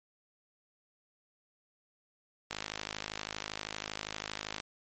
click train, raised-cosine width 0.2 ms, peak -18 dBFS, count 111, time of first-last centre 2.51-4.601 s, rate 52.6 Hz, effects MP3 32 kbps

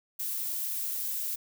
violet noise, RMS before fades -33 dBFS, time 0.19-1.36 s, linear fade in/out 10 ms, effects none

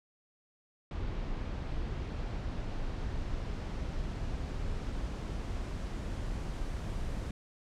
brown noise with low-pass filter sweep, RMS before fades -36 dBFS, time 0.91-7.31 s, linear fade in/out 2 ms, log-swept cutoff 4100 to 9500 Hz, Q 0.82, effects none

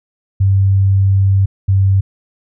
sine tone pair in turn, 97.3 / 96.86 Hz, G2 / G2, -12 / -20 cents, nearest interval unison, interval 8 cents, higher first, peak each -8 dBFS, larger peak neither, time 0.4-1.46 / 1.68-2.01 s, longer first, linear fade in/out 10 ms, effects none

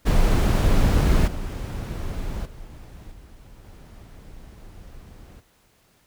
brown noise with level steps, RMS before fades -17 / -29 / -41 / -46 / -43 dBFS, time 0.05-5.41 s, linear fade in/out 20 ms, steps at 1.27 / 2.45 / 3.11 / 3.64 s, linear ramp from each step 10 ms, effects pink hiss -61 dBFS RMS until 6.06 s

